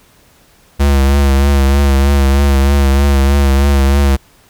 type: tone with vibrato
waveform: square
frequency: 69.2 Hz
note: C#2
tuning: 2 cents flat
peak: -8 dBFS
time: 0.79-4.17 s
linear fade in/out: 20 ms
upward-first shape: triangle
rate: 3.2 Hz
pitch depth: 50 cents each way
effects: pink hiss -48 dBFS RMS until 4.49 s